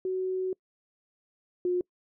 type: tone pair in turn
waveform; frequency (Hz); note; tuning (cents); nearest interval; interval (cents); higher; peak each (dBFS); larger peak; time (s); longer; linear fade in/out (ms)
sine; 373.2 / 358.6; F#4 / F4; +15 / +46; minor second; 69; first; -27 / -24; second; 0.05-0.53 / 1.65-1.81; first; 2
effects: noise-tail reverb RT60 0.1 s tail -26 dB re dry